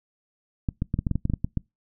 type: clicks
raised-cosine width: 5 ms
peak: -12 dBFS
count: 12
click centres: 0.688 / 0.821 / 0.941 / 0.99 / 1.068 / 1.113 / 1.156 / 1.254 / 1.299 / 1.337 / 1.445 / 1.573 s
effects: noise-tail reverb RT60 0.2 s tail -25 dB re dry